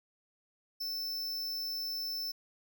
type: tone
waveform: square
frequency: 5300 Hz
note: E8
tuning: 9 cents sharp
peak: -35 dBFS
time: 0.8-2.32 s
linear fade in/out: 10 ms
effects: none